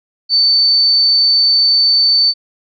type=tone; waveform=sine; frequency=4534 Hz; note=C#8; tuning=38 cents sharp; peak=-8 dBFS; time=0.29-2.34 s; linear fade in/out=50 ms; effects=none